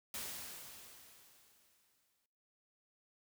white noise with exponential decay, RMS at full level -42 dBFS, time 0.14-2.26 s, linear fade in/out 2 ms, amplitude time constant 460 ms, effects noise-tail reverb RT60 0.9 s tail -21 dB re dry

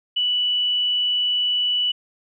sine tone, 2960 Hz, F#7, in tune, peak -18 dBFS, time 0.16-1.92 s, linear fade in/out 10 ms, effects none

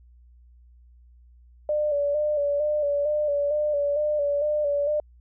sine tone with vibrato, 587 Hz, D5, 1 cent flat, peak -21 dBFS, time 1.69-5 s, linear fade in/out 2 ms, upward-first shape square, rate 2.2 Hz, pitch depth 38 cents each way, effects added 60 Hz sine -50 dBFS peak until 5.2 s

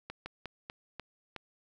slowing click train, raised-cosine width 0.3 ms, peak -24 dBFS, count 6, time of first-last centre 0.1-1.363 s, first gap 160 ms, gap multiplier 1.23, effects none

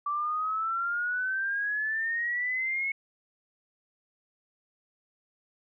sine exponential sweep, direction up, 1159 to 2200 Hz, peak -27 dBFS, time 0.06-2.92 s, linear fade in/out 5 ms, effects none

